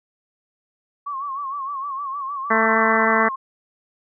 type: tone with vibrato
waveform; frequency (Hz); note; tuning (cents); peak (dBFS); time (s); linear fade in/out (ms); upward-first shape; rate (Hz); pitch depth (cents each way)
sine; 1108.7; C#6; 0; -25; 1.06-3.36; 10; sine; 6.5; 86
type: harmonic tone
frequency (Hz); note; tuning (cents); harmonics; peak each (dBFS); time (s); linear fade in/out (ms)
222.6; A3; +20; 1 / 2 / 3 / 4 / 5 / 6 / 7 / 8 / 9; -24 / -24 / -24 / -24 / -24 / -24 / -24 / -24 / -24; 2.5-3.29; 10
effects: none